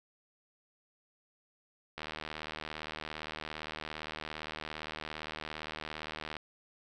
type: click train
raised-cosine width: 0.3 ms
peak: -23 dBFS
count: 341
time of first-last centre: 1.98-6.367 s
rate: 77.5 Hz
effects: none